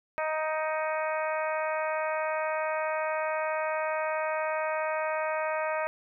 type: harmonic tone with a mistuned harmonic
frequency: 312.3 Hz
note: D#4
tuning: 7 cents sharp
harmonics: 2 / 3 / 4 / 5 / 6 / 7 / 8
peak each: -30 / -34 / -36 / -38 / -40 / -41 / -42 dBFS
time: 0.18-5.87 s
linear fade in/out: 0 ms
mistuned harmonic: 7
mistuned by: +27 cents
effects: none